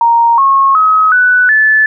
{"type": "tone with pitch steps", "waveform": "sine", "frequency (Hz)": [932.3, 1089.7, 1273.6, 1488.5, 1739.7], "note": ["A#5", "C#6", "D#6", "F#6", "A6"], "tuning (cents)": [0, -30, 40, 10, -20], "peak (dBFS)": -5, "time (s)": [0.01, 1.86], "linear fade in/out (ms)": 2, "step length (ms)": 370, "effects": []}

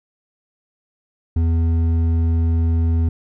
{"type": "tone with hard clipping", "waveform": "sine", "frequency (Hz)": 82.6, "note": "E2", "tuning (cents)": 4, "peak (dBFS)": -16, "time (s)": [1.36, 3.09], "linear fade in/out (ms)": 5, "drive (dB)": 7, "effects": []}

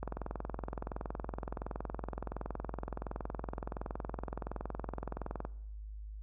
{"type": "click train", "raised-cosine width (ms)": 1, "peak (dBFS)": -24, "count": 117, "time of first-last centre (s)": [0.03, 5.451], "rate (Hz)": 21.4, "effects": ["noise-tail reverb RT60 0.8 s tail -21 dB re dry", "added 52 Hz sine -42 dBFS peak until 6.22 s"]}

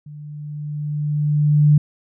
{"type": "tone with level ramp", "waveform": "sine", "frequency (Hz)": 148.6, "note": "D3", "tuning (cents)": 21, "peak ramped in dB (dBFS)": [-34, -8], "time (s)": [0.06, 1.78], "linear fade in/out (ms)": 5, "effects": []}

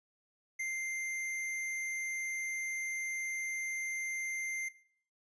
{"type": "tone", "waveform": "square", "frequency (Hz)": 2093, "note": "C7", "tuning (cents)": 0, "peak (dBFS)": -35, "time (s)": [0.59, 4.69], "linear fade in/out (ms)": 10, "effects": ["noise-tail reverb RT60 0.6 s tail -19 dB re dry", "resampled to 22050 Hz"]}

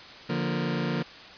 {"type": "chord", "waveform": "sawtooth", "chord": "Bb major", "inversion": "first", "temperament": "just", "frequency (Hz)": [145.68, 174.81, 233.1], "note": ["D3", "F3", "Bb3"], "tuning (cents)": [-14, 2, 0], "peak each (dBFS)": [-27, -26, -27], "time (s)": [0.29, 1.03], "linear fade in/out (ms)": 10, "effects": ["white hiss -45 dBFS RMS until 1.37 s", "resampled to 11025 Hz"]}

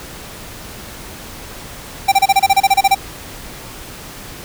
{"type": "tone bursts", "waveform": "square", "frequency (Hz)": 784, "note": "G5", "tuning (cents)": 0, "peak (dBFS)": -8, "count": 13, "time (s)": [2.08, 2.949], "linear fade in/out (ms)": 10, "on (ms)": 41, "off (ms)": 28, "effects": ["pink hiss -33 dBFS RMS until 4.44 s"]}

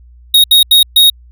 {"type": "tone bursts at uneven times", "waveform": "square", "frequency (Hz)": 3755, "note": "A#7", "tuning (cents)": 12, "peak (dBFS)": -4, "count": 4, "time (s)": [[0.34, 0.44], [0.51, 0.63], [0.71, 0.83], [0.96, 1.1]], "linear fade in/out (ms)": 5, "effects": ["added 60 Hz sine -37 dBFS peak until 1.31 s"]}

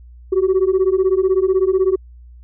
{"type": "beating tone pair", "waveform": "sine", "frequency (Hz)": [370, 386], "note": ["F#4", "G4"], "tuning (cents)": [0, -27], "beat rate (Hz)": 16, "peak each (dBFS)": -14, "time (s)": [0.32, 1.96], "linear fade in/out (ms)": 10, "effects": ["tanh soft clip ceiling -9 dBFS", "added 60 Hz sine -38 dBFS peak until 2.43 s"]}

